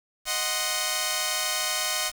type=chord; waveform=5% pulse; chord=C diminished; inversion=first; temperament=equal; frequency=622.3 / 740 / 1046.5 Hz; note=Eb5 / Gb5 / C6; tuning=0 / 0 / 0 cents; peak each=-18 dBFS; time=0.25-2.12 s; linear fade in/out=50 ms; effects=7-bit